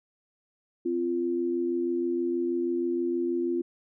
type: tone pair together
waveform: sine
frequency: 258.9 / 345.2 Hz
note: C4 / F4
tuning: -18 / -20 cents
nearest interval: perfect fourth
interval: 498 cents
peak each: -31 / -26 dBFS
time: 0.85-3.62 s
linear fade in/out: 10 ms
effects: none